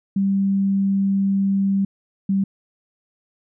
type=tone pair in turn; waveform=sine; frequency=196 / 195.1 Hz; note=G3 / G3; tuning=0 / -8 cents; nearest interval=unison; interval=8 cents; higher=first; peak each=-16 / -16 dBFS; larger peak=neither; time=0.16-1.85 / 2.29-2.44 s; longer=first; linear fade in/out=5 ms; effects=none